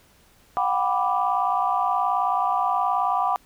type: chord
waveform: sine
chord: G major seventh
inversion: third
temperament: equal with one note detuned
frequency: 725.2 / 784 / 987.8 / 1174.7 Hz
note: F#5 / G5 / B5 / D6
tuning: -35 / 0 / 0 / 0 cents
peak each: -25 dBFS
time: 0.57-3.36 s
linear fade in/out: 0 ms
effects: tanh soft clip ceiling -9 dBFS + pink hiss -57 dBFS RMS until 3.45 s